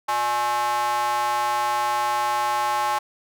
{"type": "tone with high-pass filter", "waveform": "square", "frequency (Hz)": 120, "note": "B2", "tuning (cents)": -49, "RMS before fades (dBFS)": -23, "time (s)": [0.08, 2.99], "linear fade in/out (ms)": 10, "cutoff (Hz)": 930, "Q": 8.5, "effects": []}